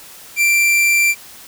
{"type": "tone", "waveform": "45% pulse", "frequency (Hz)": 2356, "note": "D7", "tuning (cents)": 5, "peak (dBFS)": -11, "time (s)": [0.36, 1.15], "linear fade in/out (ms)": 50, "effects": ["white hiss -39 dBFS RMS until 1.47 s"]}